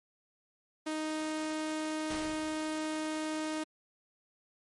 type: tone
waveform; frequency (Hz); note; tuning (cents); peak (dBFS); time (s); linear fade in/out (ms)
sawtooth; 311.1; D#4; 0; -29; 0.86-3.64; 10
type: noise with exponential decay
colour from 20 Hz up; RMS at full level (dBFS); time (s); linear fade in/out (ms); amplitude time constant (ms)
pink; -39; 2.1-3.07; 5; 210
effects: MP3 48 kbps